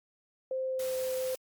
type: tone with pitch glide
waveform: sine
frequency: 522 to 515.7 Hz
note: C5 to C5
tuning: -4 to -25 cents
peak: -30 dBFS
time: 0.51-1.35 s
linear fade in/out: 2 ms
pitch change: -21 cents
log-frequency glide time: 0.67-0.96 s
type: band-stop noise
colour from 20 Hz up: white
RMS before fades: -43 dBFS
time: 0.79-1.36 s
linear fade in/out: 5 ms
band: 400 to 560 Hz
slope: 96 dB/octave
effects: Opus 48 kbps